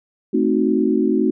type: chord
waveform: sine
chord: A diminished seventh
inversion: none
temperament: equal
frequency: 220 / 261.6 / 311.1 / 370 Hz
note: A3 / C4 / Eb4 / Gb4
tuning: 0 / 0 / 0 / 0 cents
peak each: -20 dBFS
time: 0.33-1.31 s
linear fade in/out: 10 ms
effects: none